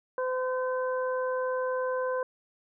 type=harmonic tone; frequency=511 Hz; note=C5; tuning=41 cents flat; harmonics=1 / 2 / 3; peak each=-28 / -34 / -38 dBFS; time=0.18-2.23 s; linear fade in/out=2 ms; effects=none